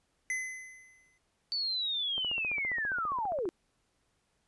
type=tone with exponential decay; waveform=square; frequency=2035 Hz; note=C7; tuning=49 cents flat; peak=-30 dBFS; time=0.3-1.18 s; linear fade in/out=1 ms; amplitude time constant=190 ms
type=linear sweep; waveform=sine; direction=down; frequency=4548 to 320.3 Hz; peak=-30 dBFS; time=1.52-3.49 s; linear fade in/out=0 ms
type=click train; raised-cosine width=1 ms; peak=-30 dBFS; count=20; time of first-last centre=2.18-3.455 s; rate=14.9 Hz
effects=pink hiss -75 dBFS RMS until 4.47 s + resampled to 24000 Hz